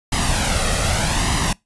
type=noise with flanger; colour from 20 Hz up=pink; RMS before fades=-19 dBFS; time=0.12-1.53 s; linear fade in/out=5 ms; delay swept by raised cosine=1 to 1.57 ms; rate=0.82 Hz; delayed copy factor=+0.6; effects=noise-tail reverb RT60 0.2 s tail -25 dB re dry + resampled to 24000 Hz